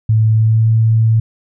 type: tone with pitch glide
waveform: sine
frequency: 110 to 111.99 Hz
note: A2 to A2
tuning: 0 to +31 cents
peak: -8 dBFS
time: 0.09-1.2 s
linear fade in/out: 5 ms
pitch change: +31 cents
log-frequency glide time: 0.33-0.69 s
effects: none